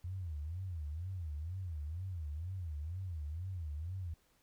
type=tone with vibrato; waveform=sine; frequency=83.6 Hz; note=E2; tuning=25 cents sharp; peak=-38 dBFS; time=0.04-4.14 s; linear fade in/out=5 ms; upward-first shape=sine; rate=2.1 Hz; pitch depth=230 cents each way; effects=pink hiss -72 dBFS RMS until 4.42 s